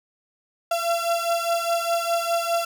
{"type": "beating tone pair", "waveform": "35% pulse", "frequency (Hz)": [677, 681.9], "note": ["E5", "F5"], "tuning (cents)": [46, -42], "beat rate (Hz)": 4.9, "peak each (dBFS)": [-22, -24], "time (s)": [0.71, 2.65], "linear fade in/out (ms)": 5, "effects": []}